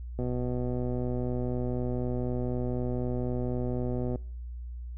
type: click train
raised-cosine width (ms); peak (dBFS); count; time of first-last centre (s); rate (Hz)
2; -20; 493; 0.19-4.158; 124
effects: noise-tail reverb RT60 0.5 s tail -24 dB re dry + added 60 Hz sine -36 dBFS peak until 4.97 s